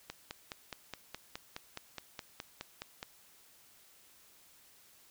click train, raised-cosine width 0.2 ms, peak -23 dBFS, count 15, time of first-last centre 0.1-3.029 s, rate 4.78 Hz, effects white hiss -62 dBFS RMS until 5.1 s

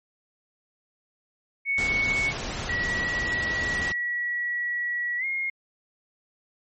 sine tone, 2217 Hz, C#7, in tune, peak -22 dBFS, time 1.65-2.33 s, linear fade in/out 50 ms
pink noise, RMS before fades -32 dBFS, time 1.78-3.92 s, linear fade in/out 2 ms
sine tone with pitch glide, 1931 to 2143 Hz, B6 to C7, -39 to +41 cents, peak -25 dBFS, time 2.69-5.5 s, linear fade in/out 5 ms, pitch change +180 cents, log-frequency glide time 5.18-5.25 s
effects MP3 32 kbps

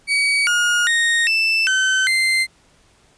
35% pulse tone with pitch steps, 2265 / 1431 / 1858 / 2653 / 1532 / 2082 Hz, C#7 / F6 / A#6 / E7 / G6 / C7, +37 / +42 / -6 / +10 / -40 / -9 cents, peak -13 dBFS, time 0.07-2.47 s, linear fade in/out 50 ms, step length 400 ms, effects pink hiss -55 dBFS RMS until 3.17 s + resampled to 22050 Hz

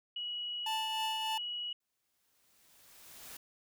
sine tone, 2918 Hz, F#7, 25 cents flat, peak -36 dBFS, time 0.16-1.73 s, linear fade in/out 5 ms
45% pulse tone with tremolo, 881 Hz, A5, 2 cents sharp, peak -33 dBFS, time 0.66-1.38 s, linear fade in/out 5 ms, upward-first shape triangle, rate 3.3 Hz, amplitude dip 45%
white noise with exponential growth, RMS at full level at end -47 dBFS, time 1.8-3.37 s, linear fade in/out 5 ms, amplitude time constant 340 ms
effects none

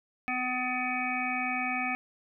harmonic tone, 251.7 Hz, B3, 33 cents sharp, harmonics 1 / 3 / 5 / 7 / 9 / 10, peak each -36 / -34 / -38 / -39 / -33 / -36 dBFS, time 0.28-1.95 s, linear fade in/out 0 ms, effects none

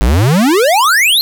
square exponential sweep, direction up, 49.72 to 4300 Hz, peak -8 dBFS, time 0.01-1.21 s, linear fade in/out 0 ms, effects none

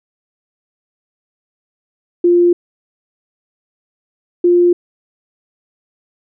sine tone pair in turn, 349.2 / 351 Hz, F4 / F4, 0 / +9 cents, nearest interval unison, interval 9 cents, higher second, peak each -7 dBFS, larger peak neither, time 2.24-2.53 / 4.44-4.73 s, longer neither, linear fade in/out 5 ms, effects none

